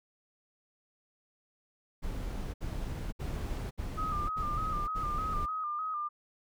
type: noise bursts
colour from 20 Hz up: brown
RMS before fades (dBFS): -36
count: 6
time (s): 2.02-5.465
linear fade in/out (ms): 20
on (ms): 520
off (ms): 65
type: tone with vibrato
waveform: sine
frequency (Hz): 1232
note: D#6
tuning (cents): -17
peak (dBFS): -32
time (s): 3.97-6.09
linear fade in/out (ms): 20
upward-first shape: square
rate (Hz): 3.3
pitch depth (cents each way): 46
effects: none